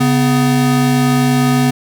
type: tone pair together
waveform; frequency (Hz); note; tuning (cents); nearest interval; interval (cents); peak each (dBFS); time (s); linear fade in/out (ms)
square; 138.59 / 250; C#3 / B3; 0 / +21; minor seventh; 1021; -15 / -13; 0-1.71; 10
effects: none